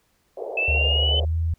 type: band-pass noise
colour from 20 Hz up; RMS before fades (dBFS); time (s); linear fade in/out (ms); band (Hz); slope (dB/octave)
white; -32; 0.37-1.25; 5; 400 to 700; 48
type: exponential sweep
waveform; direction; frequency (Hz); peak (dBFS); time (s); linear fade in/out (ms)
sine; up; 2612 to 3046; -20; 0.57-1.2; 5
type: tone with pitch glide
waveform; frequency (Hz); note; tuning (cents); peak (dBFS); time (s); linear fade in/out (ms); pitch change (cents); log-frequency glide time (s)
sine; 74 to 82.11; D2 to E2; +14 to -6; -20; 0.68-1.54; 5; +180; 1.1-1.36
effects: pink hiss -66 dBFS RMS until 1.58 s